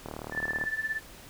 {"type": "click train", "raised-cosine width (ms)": 1, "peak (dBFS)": -23, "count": 23, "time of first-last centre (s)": [0.06, 0.639], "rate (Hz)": 38}
{"type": "tone with tremolo", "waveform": "sine", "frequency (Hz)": 1760, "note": "A6", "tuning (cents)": 0, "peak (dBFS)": -25, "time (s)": [0.31, 1.01], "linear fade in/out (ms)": 50, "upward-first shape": "triangle", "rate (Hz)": 17, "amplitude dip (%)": 90}
{"effects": ["pink hiss -49 dBFS RMS until 1.29 s"]}